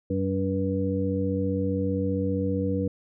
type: harmonic tone with a mistuned harmonic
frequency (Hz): 95.2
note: F#2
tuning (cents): +50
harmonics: 1 / 2 / 3 / 5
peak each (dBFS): -29 / -29 / -29 / -29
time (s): 0.1-2.88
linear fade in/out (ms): 5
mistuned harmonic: 5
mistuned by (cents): +29
effects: none